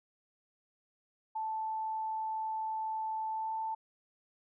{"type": "tone with pitch glide", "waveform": "sine", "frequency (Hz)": [878, 885.1], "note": ["A5", "A5"], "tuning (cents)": [-4, 10], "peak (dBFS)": -33, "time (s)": [1.35, 3.75], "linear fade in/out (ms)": 10, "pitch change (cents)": 14, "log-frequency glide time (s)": [3.29, 3.55], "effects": []}